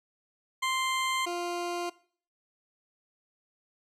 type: tone pair in turn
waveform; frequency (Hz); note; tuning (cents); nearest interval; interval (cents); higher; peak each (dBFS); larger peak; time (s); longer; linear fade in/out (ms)
20% pulse; 1046.5 / 349.2; C6 / F4; 0 / 0; octave + perfect fifth; 1900; first; -22 / -26; first; 0.62-1.26 / 1.26-1.9; neither; 10
effects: noise-tail reverb RT60 0.5 s tail -20 dB re dry + low-pass 10000 Hz 12 dB/octave